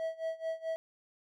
triangle tone with tremolo, 649 Hz, E5, 27 cents flat, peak -29 dBFS, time 0-0.76 s, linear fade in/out 0 ms, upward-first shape sine, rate 4.6 Hz, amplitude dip 90%, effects none

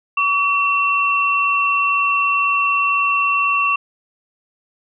sine tone pair together, 1139 / 2709 Hz, C#6 / E7, +47 / +47 cents, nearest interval octave + minor third, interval 1500 cents, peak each -17 dBFS, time 0.17-3.76 s, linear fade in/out 5 ms, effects none

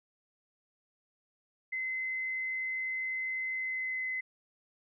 sine tone with pitch glide, 2052 to 2038 Hz, C7 to C7, -34 to -46 cents, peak -32 dBFS, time 1.72-4.21 s, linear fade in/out 10 ms, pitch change -12 cents, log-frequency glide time 3.52-4.08 s, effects none

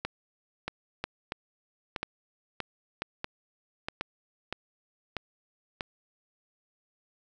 two click trains, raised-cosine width 0.3 ms, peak -16 / -15 dBFS, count 9 / 5, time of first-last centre 0.68-5.808 / 0.05-4.01 s, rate 1.56 / 1.01 Hz, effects none

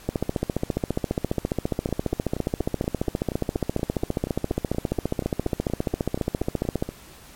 two click trains, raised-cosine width 2 ms, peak -9 / -16 dBFS, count 100 / 22, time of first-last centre 0.09-6.825 / 1.89-6.89 s, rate 14.7 / 4.2 Hz, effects pink hiss -47 dBFS RMS until 7.35 s + MP3 64 kbps

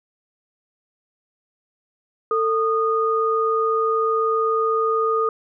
sine tone pair together, 446.5 / 1230.5 Hz, A4 / D#6, +25 / -20 cents, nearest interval octave + tritone, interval 1755 cents, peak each -20 dBFS, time 2.31-5.29 s, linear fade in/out 2 ms, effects none

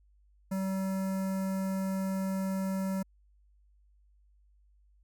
square tone with notch filter, 191.3 Hz, G3, 42 cents flat, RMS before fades -32 dBFS, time 0.51-3.03 s, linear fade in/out 10 ms, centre 3300 Hz, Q 0.53, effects added 50 Hz sine -61 dBFS peak until 5.03 s

